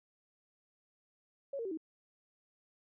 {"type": "tone with pitch steps", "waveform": "sine", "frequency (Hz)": [554.4, 460.8, 383.1, 318.4], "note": ["C#5", "A#4", "G4", "D#4"], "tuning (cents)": [0, -20, -40, 40], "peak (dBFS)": -36, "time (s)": [1.53, 1.774], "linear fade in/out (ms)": 5, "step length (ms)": 61, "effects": []}